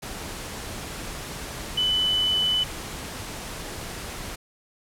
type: tone in noise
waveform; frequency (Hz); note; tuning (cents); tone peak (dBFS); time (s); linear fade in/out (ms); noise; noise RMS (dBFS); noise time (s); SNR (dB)
sine; 3000; F#7; +23; -20; 1.77-2.64; 10; pink; -35; 0.02-4.36; +12
effects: low-pass 12000 Hz 12 dB/octave